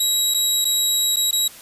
20% pulse tone with dropouts, 3856 Hz, B7, 42 cents flat, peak -11 dBFS, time 0-1.48 s, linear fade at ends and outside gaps 5 ms, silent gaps 0.34-0.344 / 0.646-0.651 / 1.161-1.167 / 1.311-1.327 s, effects white hiss -42 dBFS RMS until 1.61 s + resampled to 32000 Hz

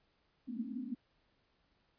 pink band-pass noise, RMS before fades -41 dBFS, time 0.47-0.95 s, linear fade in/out 10 ms, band 220 to 270 Hz, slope 96 dB/octave, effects pink hiss -75 dBFS RMS until 1.98 s + resampled to 11025 Hz

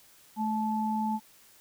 sine tone pair together, 217.2 / 868.8 Hz, A3 / A5, -22 / -22 cents, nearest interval 2 octaves, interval 2400 cents, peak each -29 / -30 dBFS, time 0.36-1.2 s, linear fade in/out 50 ms, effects white hiss -58 dBFS RMS until 1.6 s

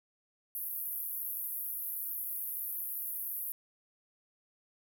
white band-pass noise, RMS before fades -38 dBFS, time 0.55-3.52 s, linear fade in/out 0 ms, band 11000 to 16000 Hz, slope 96 dB/octave, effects none

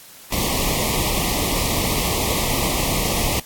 pink band-stop noise, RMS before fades -21 dBFS, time 0.32-3.4 s, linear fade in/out 5 ms, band 1200 to 1900 Hz, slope 96 dB/octave, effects white hiss -43 dBFS RMS until 3.45 s + AAC 64 kbps

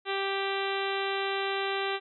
harmonic tone, 392 Hz, G4, in tune, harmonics 1 / 2 / 3 / 4 / 5 / 6 / 7 / 8 / 9 / 10, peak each -32 / -35 / -37 / -38 / -39 / -40 / -40 / -41 / -42 / -42 dBFS, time 0.05-2 s, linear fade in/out 50 ms, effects none

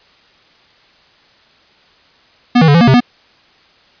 square tone with pitch steps, 243.7 / 161.4 / 143.9 / 169.3 / 237.1 / 132.3 / 243.9 Hz, B3 / E3 / D3 / E3 / A#3 / C3 / B3, -23 / -36 / -35 / +46 / +30 / +20 / -21 cents, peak -6 dBFS, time 2.55-3.005 s, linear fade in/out 10 ms, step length 65 ms, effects white hiss -49 dBFS RMS until 4 s + resampled to 11025 Hz

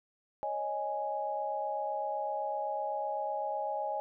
sine chord, C# suspended second, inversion none, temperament equal, 554.4 / 622.3 / 830.6 Hz, C#5 / D#5 / G#5, 0 / 0 / 0 cents, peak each -39 / -37 / -34 dBFS, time 0.43-4 s, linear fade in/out 0 ms, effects none

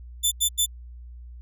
15% pulse tone bursts, 3522 Hz, A7, 1 cent sharp, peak -12 dBFS, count 3, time 0.23-0.663 s, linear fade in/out 20 ms, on 87 ms, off 86 ms, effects added 60 Hz sine -39 dBFS peak until 1.41 s

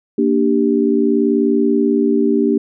sine chord, G minor, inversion first, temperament equal, 233.1 / 293.7 / 392 Hz, Bb3 / D4 / G4, 0 / 0 / 0 cents, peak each -16 dBFS, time 0.18-2.58 s, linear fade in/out 5 ms, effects none

